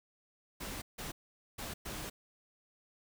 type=noise bursts at uneven times; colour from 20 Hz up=pink; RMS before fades=-42 dBFS; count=4; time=0.6-0.82 / 0.98-1.12 / 1.58-1.74 / 1.85-2.1 s; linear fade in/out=10 ms; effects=none